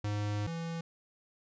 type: tone pair in turn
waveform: square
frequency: 103.83 / 166.21 Hz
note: G#2 / E3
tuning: 0 / +15 cents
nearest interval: minor sixth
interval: 815 cents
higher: second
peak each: -32 / -36 dBFS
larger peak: first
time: 0.04-0.47 / 0.47-0.81 s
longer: first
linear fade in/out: 5 ms
effects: resampled to 16000 Hz